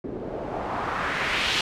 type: noise with low-pass filter sweep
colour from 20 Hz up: white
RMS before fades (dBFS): -28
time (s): 0.04-1.61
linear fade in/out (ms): 2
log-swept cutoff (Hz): 330 to 3700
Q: 1.7
effects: none